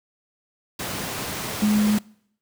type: tone in noise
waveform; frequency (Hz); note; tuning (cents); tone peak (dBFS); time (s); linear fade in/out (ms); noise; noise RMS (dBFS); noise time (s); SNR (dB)
sine; 210.6; G#3; +24; -16; 1.62-1.98; 5; pink; -29; 0.79-1.99; +10
effects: noise-tail reverb RT60 0.7 s tail -24 dB re dry + high-pass 100 Hz 12 dB/octave